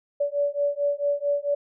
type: beating tone pair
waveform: sine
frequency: 572 / 576.5 Hz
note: D5 / D5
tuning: -46 / -32 cents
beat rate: 4.5 Hz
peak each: -25 dBFS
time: 0.2-1.55 s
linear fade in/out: 10 ms
effects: none